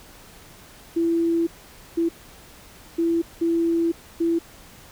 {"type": "tone bursts at uneven times", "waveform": "sine", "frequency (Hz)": 334.3, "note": "E4", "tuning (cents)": 24, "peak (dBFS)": -18, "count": 5, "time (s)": [[0.96, 1.47], [1.97, 2.09], [2.98, 3.22], [3.41, 3.92], [4.2, 4.39]], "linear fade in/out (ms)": 10, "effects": ["pink hiss -47 dBFS RMS until 4.91 s"]}